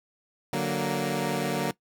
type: chord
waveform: 15% pulse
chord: D augmented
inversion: none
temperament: equal with one note detuned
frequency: 146.83 / 185.96 / 233.1 Hz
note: D3 / F#3 / A#3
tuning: 0 / +9 / 0 cents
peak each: -24 dBFS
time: 0.53-1.71 s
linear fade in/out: 2 ms
effects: noise-tail reverb RT60 0.1 s tail -19 dB re dry